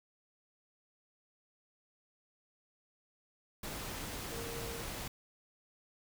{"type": "tone in noise", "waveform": "sine", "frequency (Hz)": 463.7, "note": "A#4", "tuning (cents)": -9, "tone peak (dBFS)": -45, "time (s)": [4.32, 4.82], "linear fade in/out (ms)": 5, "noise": "pink", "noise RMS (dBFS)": -42, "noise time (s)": [3.63, 5.08], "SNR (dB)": -6, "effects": []}